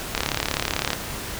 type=click train; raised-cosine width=0.2 ms; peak=-4 dBFS; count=29; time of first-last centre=0.15-0.932 s; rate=35.8 Hz; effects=pink hiss -32 dBFS RMS until 1.39 s